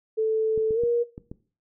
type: tone with pitch glide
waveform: sine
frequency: 439.7 to 474 Hz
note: A4 to A#4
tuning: -1 to +29 cents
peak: -20 dBFS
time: 0.17-1.04 s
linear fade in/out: 20 ms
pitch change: +130 cents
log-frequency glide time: 0.74-0.8 s
type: clicks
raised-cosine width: 3 ms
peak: -24 dBFS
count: 5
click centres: 0.577 / 0.708 / 0.836 / 1.179 / 1.315 s
effects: noise-tail reverb RT60 0.4 s tail -18 dB re dry